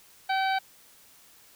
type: harmonic tone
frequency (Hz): 768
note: G5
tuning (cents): -36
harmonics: 1 / 2 / 3 / 4 / 5 / 6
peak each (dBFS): -25 / -31 / -35 / -41 / -38 / -41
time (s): 0.29-0.59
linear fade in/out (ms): 10
effects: white hiss -56 dBFS RMS until 1.55 s